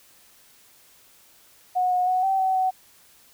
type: tone with pitch steps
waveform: sine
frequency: 731 / 726 / 739 / 771 / 758 / 750 Hz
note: F#5 / F#5 / F#5 / G5 / F#5 / F#5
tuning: -21 / -33 / -2 / -29 / +42 / +23 cents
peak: -19 dBFS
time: 1.75-2.71 s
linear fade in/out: 20 ms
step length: 160 ms
effects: white hiss -55 dBFS RMS until 3.33 s